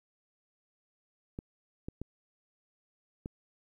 clicks, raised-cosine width 3 ms, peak -25 dBFS, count 4, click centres 1.389 / 1.885 / 2.016 / 3.259 s, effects 11-bit

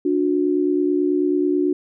sine tone pair together, 293.7 / 362.9 Hz, D4 / F#4, 0 / -34 cents, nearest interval major third, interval 366 cents, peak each -19 dBFS, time 0.05-1.73 s, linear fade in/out 5 ms, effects none

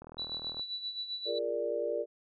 click train, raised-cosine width 1 ms, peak -33 dBFS, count 24, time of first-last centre 0.02-0.595 s, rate 40 Hz
sine tone with tremolo, 3951 Hz, B7, in tune, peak -33 dBFS, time 0.18-1.39 s, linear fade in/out 10 ms, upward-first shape sine, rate 7.6 Hz, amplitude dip 65%
sine chord, Bb dominant seventh, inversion second, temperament equal, 349.2 / 415.3 / 466.2 / 587.3 Hz, F4 / Ab4 / Bb4 / D5, 0 / 0 / 0 / 0 cents, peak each -40 / -38 / -34 / -34 dBFS, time 1.25-2.06 s, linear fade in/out 50 ms
effects none

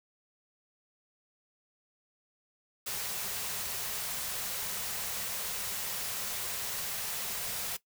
white band-stop noise, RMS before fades -36 dBFS, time 2.86-7.77 s, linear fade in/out 10 ms, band 240 to 370 Hz, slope 96 dB/octave, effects noise-tail reverb RT60 0.1 s tail -17 dB re dry

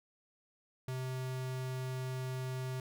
square tone, 129.3 Hz, C3, 20 cents flat, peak -37 dBFS, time 0.88-2.8 s, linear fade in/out 2 ms, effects none

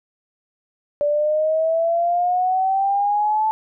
sine exponential sweep, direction up, 580 to 878 Hz, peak -16 dBFS, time 1.01-3.51 s, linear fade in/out 0 ms, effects none

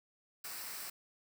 white noise with comb filter, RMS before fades -44 dBFS, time 0.44-0.9 s, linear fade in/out 5 ms, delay 0.3 ms, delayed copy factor -0.5, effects none

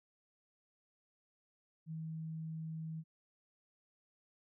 sine tone, 160 Hz, D#3, 49 cents sharp, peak -40 dBFS, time 1.86-3.04 s, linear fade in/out 50 ms, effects none

